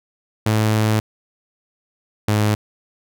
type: tone pair in turn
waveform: sawtooth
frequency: 108.5 / 105.84 Hz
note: A2 / G#2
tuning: -24 / +33 cents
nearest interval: unison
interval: 43 cents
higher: first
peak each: -11 dBFS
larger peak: neither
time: 0.46-1 / 2.28-2.55 s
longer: first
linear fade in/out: 5 ms
effects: none